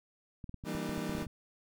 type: clicks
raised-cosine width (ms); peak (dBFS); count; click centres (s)
5; -31; 12; 0.442 / 0.494 / 0.543 / 0.639 / 0.75 / 0.893 / 0.979 / 1.095 / 1.151 / 1.184 / 1.225 / 1.267
type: chord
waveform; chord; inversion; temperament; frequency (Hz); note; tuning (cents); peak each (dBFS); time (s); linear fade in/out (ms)
30% pulse; E half-diminished seventh; none; equal with one note detuned; 164.81 / 196 / 233.1 / 301.1; E3 / G3 / Bb3 / D4; 0 / 0 / 0 / +43; -38; 0.64-1.27; 50
effects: none